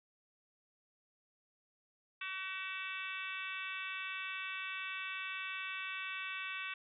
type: harmonic tone with a mistuned harmonic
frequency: 379.2 Hz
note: F#4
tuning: 43 cents sharp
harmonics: 3 / 4 / 5 / 6 / 7 / 8 / 9 / 10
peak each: -48 / -46 / -49 / -47 / -43 / -55 / -51 / -57 dBFS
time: 2.21-6.74 s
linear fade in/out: 5 ms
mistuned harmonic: 10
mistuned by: -61 cents
effects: none